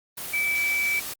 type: tone in noise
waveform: sine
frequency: 2310 Hz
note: D7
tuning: 29 cents flat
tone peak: -22 dBFS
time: 0.33-1 s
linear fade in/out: 10 ms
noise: white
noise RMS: -34 dBFS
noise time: 0.17-1.14 s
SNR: +9 dB
effects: Opus 32 kbps